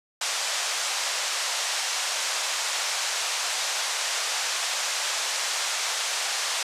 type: band-pass noise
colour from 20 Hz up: white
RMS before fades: -28 dBFS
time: 0.21-6.63 s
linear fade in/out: 5 ms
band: 580 to 7500 Hz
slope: 24 dB/octave
effects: resampled to 32000 Hz